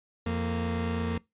30% pulse tone pair together, 86.34 / 230.5 Hz, F2 / A#3, -19 / -19 cents, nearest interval octave + perfect fourth, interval 1700 cents, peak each -28 dBFS, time 0.26-1.18 s, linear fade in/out 5 ms, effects noise-tail reverb RT60 0.2 s tail -22 dB re dry + resampled to 8000 Hz

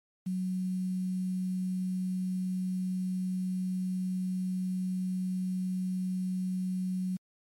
sine tone with quantisation, 185 Hz, F#3, in tune, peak -29 dBFS, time 0.26-7.17 s, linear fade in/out 10 ms, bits 9, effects MP3 64 kbps

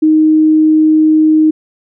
sine tone, 311.6 Hz, D#4, 3 cents sharp, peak -5 dBFS, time 0.02-1.51 s, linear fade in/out 10 ms, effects none

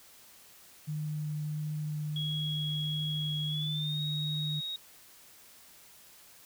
sine tone with vibrato, 151.7 Hz, D#3, 44 cents flat, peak -32 dBFS, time 0.87-4.61 s, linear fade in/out 20 ms, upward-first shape triangle, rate 1.5 Hz, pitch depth 10 cents each way
sine tone with pitch glide, 3322 to 3772 Hz, G#7 to A#7, 0 to +20 cents, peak -34 dBFS, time 2.16-4.76 s, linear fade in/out 2 ms, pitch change +220 cents, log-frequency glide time 3.47-4.02 s
effects white hiss -56 dBFS RMS until 6.45 s

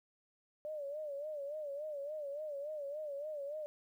sine tone with vibrato, 587.3 Hz, D5, in tune, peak -39 dBFS, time 0.65-3.66 s, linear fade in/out 0 ms, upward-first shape sine, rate 3.5 Hz, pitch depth 100 cents each way, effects 12-bit

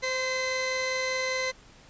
sawtooth tone pair together, 519 / 2051 Hz, C5 / C7, -14 / -35 cents, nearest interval 2 octaves, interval 2379 cents, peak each -26 / -26 dBFS, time 0.02-1.52 s, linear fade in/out 20 ms, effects pink hiss -54 dBFS RMS until 1.89 s + resampled to 16000 Hz

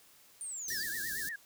sine linear sweep, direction down, 9140 to 4493 Hz, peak -38 dBFS, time 0.41-0.83 s, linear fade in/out 0 ms
white band-stop noise, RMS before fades -40 dBFS, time 0.68-1.29 s, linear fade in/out 2 ms, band 410 to 3800 Hz, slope 48 dB/octave
sine tone with vibrato, 1738 Hz, A6, 22 cents flat, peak -37 dBFS, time 0.7-1.36 s, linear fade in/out 5 ms, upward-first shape triangle, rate 8.7 Hz, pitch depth 160 cents each way
effects white hiss -61 dBFS RMS until 1.45 s

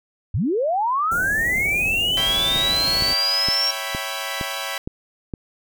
sine linear sweep, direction up, 70.9 to 5588 Hz, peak -18 dBFS, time 0.34-3.71 s, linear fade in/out 5 ms
pink band-stop noise, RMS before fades -31 dBFS, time 1.11-3.14 s, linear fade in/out 10 ms, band 820 to 6100 Hz, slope 96 dB/octave
10% pulse chord, C# half-diminished seventh, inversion none, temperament equal, 554.4 / 659.3 / 784 / 987.8 Hz, C#5 / E5 / G5 / B5, 0 / 0 / 0 / 0 cents, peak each -23 dBFS, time 2.17-4.78 s, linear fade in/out 2 ms
click train, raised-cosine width 3 ms, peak -15 dBFS, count 7, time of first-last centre 2.56-5.338 s, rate 2.16 Hz
effects none

